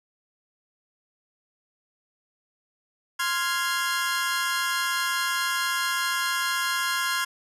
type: chord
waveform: sawtooth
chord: F minor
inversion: second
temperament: equal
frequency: 1046.5 / 1396.9 / 1661.2 Hz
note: C6 / F6 / Ab6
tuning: 0 / 0 / 0 cents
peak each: -25 dBFS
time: 3.19-7.25 s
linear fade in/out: 10 ms
effects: resampled to 32000 Hz + 9-bit